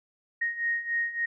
sine beating tone pair, 1864.7 / 1868.2 Hz, A#6 / A#6, 0 / +3 cents, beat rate 3.5 Hz, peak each -32 / -28 dBFS, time 0.41-1.26 s, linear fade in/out 10 ms, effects none

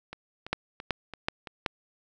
two click trains, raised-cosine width 0.3 ms, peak -10 / -23 dBFS, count 4 / 5, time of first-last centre 0.53-1.662 / 0.13-1.472 s, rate 2.65 / 2.98 Hz, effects none

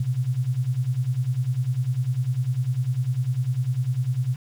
sine beating tone pair, 120 / 130 Hz, B2 / C3, -49 / -11 cents, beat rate 10 Hz, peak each -26 / -23 dBFS, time 0-4.36 s, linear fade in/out 5 ms, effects 8-bit

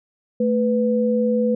sine tone pair together, 220.8 / 495.7 Hz, A3 / B4, +6 / +6 cents, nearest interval octave + major second, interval 1400 cents, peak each -19 dBFS, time 0.4-1.55 s, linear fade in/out 5 ms, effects none

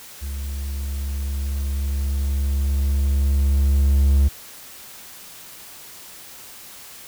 triangle tone with level ramp, 69.4 Hz, C#2, 3 cents sharp, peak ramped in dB -24 to -10 dBFS, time 0.21-4.29 s, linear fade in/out 20 ms, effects white hiss -41 dBFS RMS until 7.07 s

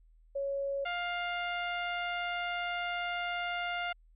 sine / 15% pulse tone pair in turn, 555 / 702.9 Hz, C#5 / F5, +2 / +11 cents, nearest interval major third, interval 409 cents, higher second, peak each -31 / -26 dBFS, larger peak second, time 0.35-0.85 / 0.85-3.93 s, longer second, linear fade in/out 10 ms, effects added 40 Hz sine -58 dBFS peak until 4.15 s + resampled to 8000 Hz

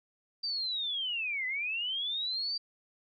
sine linear two-way sweep, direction down then up, 4702 to 1987 to 4702 Hz, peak -31 dBFS, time 0.43-2.58 s, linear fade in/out 10 ms, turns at 1.46 s, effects none

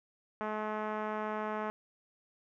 5% pulse tone with low-pass filter, 214.1 Hz, A3, 47 cents flat, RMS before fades -36 dBFS, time 0.41-1.7 s, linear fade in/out 0 ms, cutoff 1100 Hz, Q 0.95, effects none

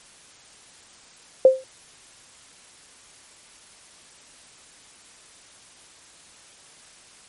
sine tone with exponential decay, 523.3 Hz, C5, in tune, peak -5 dBFS, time 1.45-1.64 s, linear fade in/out 2 ms, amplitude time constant 41 ms, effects white hiss -50 dBFS RMS until 7.28 s + MP3 48 kbps

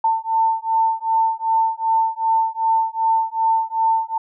sine beating tone pair, 895 / 897.6 Hz, A5 / A5, +29 / +34 cents, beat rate 2.6 Hz, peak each -19 dBFS, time 0.04-4.18 s, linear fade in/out 5 ms, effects none

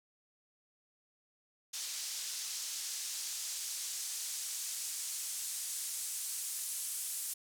white noise with band-pass filter sweep, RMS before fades -40 dBFS, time 1.73-7.34 s, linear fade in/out 10 ms, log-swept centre 5400 to 9200 Hz, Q 1.2, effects none

